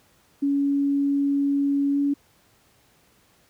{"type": "tone with pitch glide", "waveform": "sine", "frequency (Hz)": [281.1, 283.4], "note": ["C#4", "C#4"], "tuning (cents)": [24, 38], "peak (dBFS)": -19, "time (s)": [0.42, 2.14], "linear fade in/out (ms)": 10, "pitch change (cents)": 14, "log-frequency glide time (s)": [1.92, 1.98], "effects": ["pink hiss -60 dBFS RMS until 3.49 s", "high-pass 60 Hz 12 dB/octave"]}